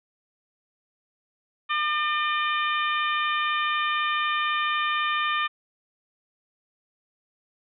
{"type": "harmonic tone with a mistuned harmonic", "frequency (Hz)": 602, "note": "D5", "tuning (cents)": 43, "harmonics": [2, 3, 4, 5, 6], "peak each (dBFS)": [-25, -29, -31, -33, -35], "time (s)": [1.69, 5.48], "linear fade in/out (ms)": 20, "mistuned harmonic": 5, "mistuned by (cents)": 16, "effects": []}